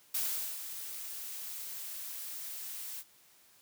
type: noise with ADSR envelope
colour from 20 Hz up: blue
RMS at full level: -32 dBFS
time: 0.14-3.04 s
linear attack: 8 ms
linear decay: 420 ms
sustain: -10 dB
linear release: 51 ms
effects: white hiss -63 dBFS RMS until 3.61 s + high-pass 80 Hz 12 dB/octave